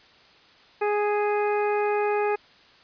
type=harmonic tone; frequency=415.3 Hz; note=G#4; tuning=in tune; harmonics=1 / 2 / 3 / 4 / 5 / 6; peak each=-23 / -27 / -34 / -36 / -39 / -36 dBFS; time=0.81-2.36 s; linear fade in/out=10 ms; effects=white hiss -54 dBFS RMS until 2.83 s + resampled to 11025 Hz